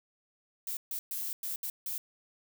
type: noise bursts at uneven times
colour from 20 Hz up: violet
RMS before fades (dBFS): -36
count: 6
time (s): 0.67-0.77 / 0.91-0.99 / 1.11-1.33 / 1.43-1.56 / 1.63-1.7 / 1.86-1.98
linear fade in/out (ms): 2
effects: none